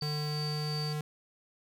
sine tone with tremolo, 4600 Hz, D8, 37 cents flat, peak -36 dBFS, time 0.01-0.93 s, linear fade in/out 2 ms, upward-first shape sine, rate 2.9 Hz, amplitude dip 30%
square tone with pitch glide, 150 to 150.87 Hz, D3 to D3, +37 to +47 cents, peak -33 dBFS, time 0.02-1.01 s, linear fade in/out 2 ms, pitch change +10 cents, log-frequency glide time 0.21-0.66 s
effects none

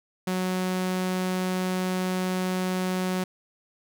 sawtooth tone, 184.5 Hz, F#3, 5 cents flat, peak -21 dBFS, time 0.27-3.24 s, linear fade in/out 5 ms, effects none

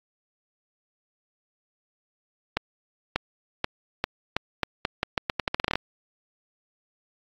accelerating click train, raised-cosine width 0.3 ms, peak -7 dBFS, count 19, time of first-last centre 2.57-5.756 s, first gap 590 ms, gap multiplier 0.82, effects AAC 48 kbps

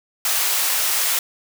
white high-pass noise, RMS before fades -20 dBFS, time 0.25-1.19 s, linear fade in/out 2 ms, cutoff 690 Hz, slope 12 dB/octave, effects none

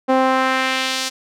sawtooth tone with band-pass filter sweep, 261.6 Hz, C4, in tune, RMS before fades -18 dBFS, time 0.08-1.1 s, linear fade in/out 20 ms, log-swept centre 620 to 5600 Hz, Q 1.1, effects none

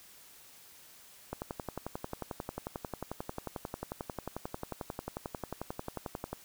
click train, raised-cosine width 1 ms, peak -22 dBFS, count 57, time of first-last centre 1.33-6.33 s, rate 11.2 Hz, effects white hiss -56 dBFS RMS until 6.44 s

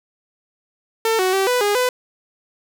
sawtooth tone with pitch steps, 449 / 372.2 / 386.6 / 496 / 410.7 / 501 Hz, A4 / F#4 / G4 / B4 / G#4 / B4, +35 / +10 / -24 / +7 / -19 / +25 cents, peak -12 dBFS, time 1.05-1.89 s, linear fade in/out 2 ms, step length 140 ms, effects none

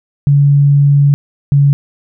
sine tone pair in turn, 142.3 / 141.49 Hz, C#3 / C#3, +46 / +36 cents, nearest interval unison, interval 10 cents, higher first, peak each -5 dBFS, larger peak neither, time 0.27-1.14 / 1.52-1.73 s, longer first, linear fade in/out 0 ms, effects none

